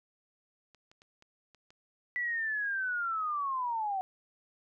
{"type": "clicks", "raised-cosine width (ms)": 0.2, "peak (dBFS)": -40, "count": 6, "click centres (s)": [0.747, 0.915, 1.019, 1.224, 1.547, 1.705]}
{"type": "linear sweep", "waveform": "sine", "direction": "down", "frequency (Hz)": [1975.5, 743], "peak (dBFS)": -30, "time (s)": [2.16, 4.01], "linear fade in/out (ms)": 0}
{"effects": []}